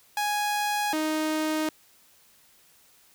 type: tone pair in turn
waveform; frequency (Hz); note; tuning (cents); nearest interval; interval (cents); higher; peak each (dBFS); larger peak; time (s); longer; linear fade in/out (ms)
sawtooth; 830.6 / 311.1; G#5 / D#4; 0 / 0; octave + perfect fourth; 1700; first; -21; neither; 0.17-0.93 / 0.93-1.69; neither; 2
effects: white hiss -59 dBFS RMS until 3.14 s